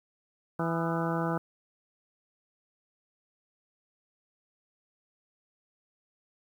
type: harmonic tone with a mistuned harmonic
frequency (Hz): 165.8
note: E3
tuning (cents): +10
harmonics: 1 / 2 / 3 / 4 / 5 / 6 / 7 / 8 / 9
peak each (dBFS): -31 / -34 / -36 / -37 / -38 / -39 / -39 / -40 / -41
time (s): 0.59-1.38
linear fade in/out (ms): 5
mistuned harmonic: 7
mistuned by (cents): +87
effects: 10-bit